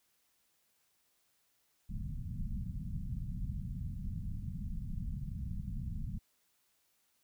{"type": "low-pass noise", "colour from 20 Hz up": "pink", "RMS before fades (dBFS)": -39, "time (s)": [1.89, 6.19], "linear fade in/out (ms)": 10, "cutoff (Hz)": 210, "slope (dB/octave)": 48, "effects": ["white hiss -75 dBFS RMS until 7.23 s"]}